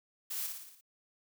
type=noise with echo; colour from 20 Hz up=blue; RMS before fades=-38 dBFS; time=0.3-0.47 s; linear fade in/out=10 ms; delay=57 ms; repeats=6; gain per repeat=-4 dB; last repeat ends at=0.812 s; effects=none